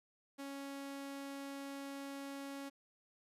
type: tone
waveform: sawtooth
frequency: 277.2 Hz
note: C#4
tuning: in tune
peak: -40 dBFS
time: 0.38-2.7 s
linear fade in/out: 20 ms
effects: resampled to 32000 Hz + 12-bit